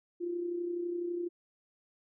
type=tone with amplitude modulation; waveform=sine; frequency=348 Hz; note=F4; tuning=6 cents flat; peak=-30 dBFS; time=0.2-1.29 s; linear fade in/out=20 ms; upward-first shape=sine; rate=32 Hz; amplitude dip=50%; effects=none